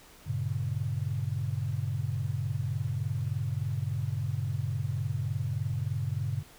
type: chord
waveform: sine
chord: G diminished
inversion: none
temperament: just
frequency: 98 / 117.6 / 141.12 Hz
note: G2 / Bb2 / Db3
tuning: 0 / +16 / +31 cents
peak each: -33 dBFS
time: 0.26-6.43 s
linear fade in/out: 20 ms
effects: pink hiss -54 dBFS RMS until 6.58 s